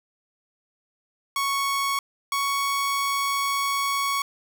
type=tone pair in turn; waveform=sawtooth; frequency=1108.7 / 1113.8 Hz; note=C#6 / C#6; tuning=0 / +8 cents; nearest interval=unison; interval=8 cents; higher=second; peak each=-19 dBFS; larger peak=neither; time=1.36-1.99 / 2.32-4.22 s; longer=second; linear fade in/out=2 ms; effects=none